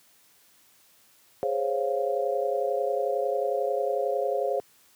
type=chord; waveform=sine; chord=Db major seventh; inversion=second; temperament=equal; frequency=415.3 / 523.3 / 554.4 / 698.5 Hz; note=Ab4 / C5 / Db5 / F5; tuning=0 / 0 / 0 / 0 cents; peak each=-30 / -29 / -29 / -31 dBFS; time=1.43-4.6 s; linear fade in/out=0 ms; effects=white hiss -60 dBFS RMS until 4.95 s + high-pass 80 Hz 12 dB/octave